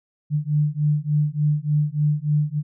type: beating tone pair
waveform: sine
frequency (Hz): 147.6 / 151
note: D3 / D3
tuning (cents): +9 / +48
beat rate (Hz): 3.4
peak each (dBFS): -21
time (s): 0.3-2.63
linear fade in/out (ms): 50
effects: none